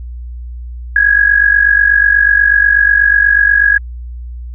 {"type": "tone with amplitude modulation", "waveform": "sine", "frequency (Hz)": 1656, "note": "G#6", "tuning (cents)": -5, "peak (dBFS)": -3, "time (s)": [0.96, 3.78], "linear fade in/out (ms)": 2, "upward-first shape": "sine", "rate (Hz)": 48.2, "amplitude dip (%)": 75, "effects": ["added 60 Hz sine -23 dBFS peak until 4.54 s"]}